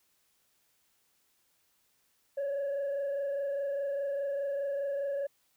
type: tone with frequency modulation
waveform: sine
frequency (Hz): 560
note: C#5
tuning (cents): +18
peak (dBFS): -28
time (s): 2.37-5.27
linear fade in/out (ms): 10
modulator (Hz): 24.9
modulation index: 0.49
effects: tanh soft clip ceiling -29 dBFS + white hiss -72 dBFS RMS until 5.56 s